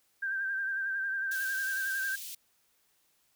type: tone with vibrato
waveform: sine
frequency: 1576 Hz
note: G6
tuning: 9 cents sharp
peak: -30 dBFS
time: 0.22-2.16 s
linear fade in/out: 10 ms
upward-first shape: sine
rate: 11 Hz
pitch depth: 40 cents each way
type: high-pass noise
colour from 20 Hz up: white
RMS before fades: -42 dBFS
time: 1.31-2.35 s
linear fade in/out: 5 ms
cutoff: 2800 Hz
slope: 24 dB/octave
effects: white hiss -71 dBFS RMS until 3.35 s